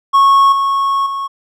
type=tone with level steps; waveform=triangle; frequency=1100 Hz; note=C#6; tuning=14 cents flat; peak=-4 / -10 / -16 dBFS; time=0.13-1.28 s; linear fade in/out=20 ms; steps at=0.52 / 1.06 s; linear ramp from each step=5 ms; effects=none